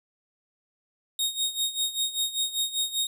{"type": "tone with tremolo", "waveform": "sawtooth", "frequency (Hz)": 3729, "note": "A#7", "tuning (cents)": 0, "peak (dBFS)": -20, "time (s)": [1.19, 3.07], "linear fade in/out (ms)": 2, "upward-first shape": "sine", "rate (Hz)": 5.1, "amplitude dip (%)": 80, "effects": []}